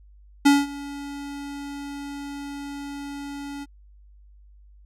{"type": "tone with ADSR envelope", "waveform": "square", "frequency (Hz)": 283.3, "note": "C#4", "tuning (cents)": 38, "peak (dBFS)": -12, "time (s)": [0.45, 3.66], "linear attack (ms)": 13, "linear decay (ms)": 200, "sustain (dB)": -21, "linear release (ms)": 33, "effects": ["added 50 Hz sine -48 dBFS peak until 4.85 s", "low-pass 11000 Hz 12 dB/octave"]}